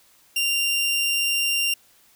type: tone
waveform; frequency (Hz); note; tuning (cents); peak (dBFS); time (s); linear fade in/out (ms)
sawtooth; 2781; F7; -8; -17; 0.36-1.74; 5
effects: white hiss -57 dBFS RMS until 2.15 s